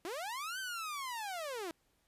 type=linear two-way sweep; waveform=sawtooth; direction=up then down; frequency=312.7 to 1568 to 312.7 Hz; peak=-35 dBFS; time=0.05-1.71 s; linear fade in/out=0 ms; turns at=0.59 s; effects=pink hiss -75 dBFS RMS until 2.07 s + resampled to 32000 Hz